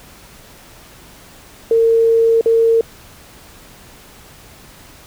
sine tone with dropouts, 455.9 Hz, A#4, 39 cents flat, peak -9 dBFS, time 1.71-2.81 s, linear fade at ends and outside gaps 2 ms, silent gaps 2.411-2.459 s, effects pink hiss -42 dBFS RMS until 5.06 s

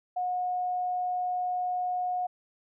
sine tone, 725 Hz, F#5, 35 cents flat, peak -27 dBFS, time 0.16-2.27 s, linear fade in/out 10 ms, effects none

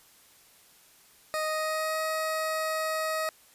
20% pulse tone with pitch glide, 622.3 to 632.1 Hz, D#5 to D#5, 0 to +27 cents, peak -23 dBFS, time 1.34-3.29 s, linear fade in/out 0 ms, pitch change +27 cents, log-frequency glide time 1.46-2 s, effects white hiss -58 dBFS RMS until 3.54 s + resampled to 32000 Hz

